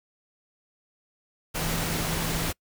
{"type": "tone in noise", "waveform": "sine", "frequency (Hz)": 163.1, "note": "E3", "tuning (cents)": -18, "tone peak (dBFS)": -32, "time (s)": [1.57, 2.5], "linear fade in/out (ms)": 20, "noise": "pink", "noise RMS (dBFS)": -29, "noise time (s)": [1.54, 2.53], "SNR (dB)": -6, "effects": ["noise-tail reverb RT60 0.1 s tail -26 dB re dry"]}